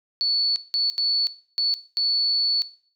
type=tone bursts at uneven times; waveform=sine; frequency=4443 Hz; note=C#8; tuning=3 cents sharp; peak=-19 dBFS; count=5; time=0.21-0.56 / 0.74-0.9 / 0.98-1.27 / 1.58-1.74 / 1.97-2.62 s; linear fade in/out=0 ms; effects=noise-tail reverb RT60 0.5 s tail -17 dB re dry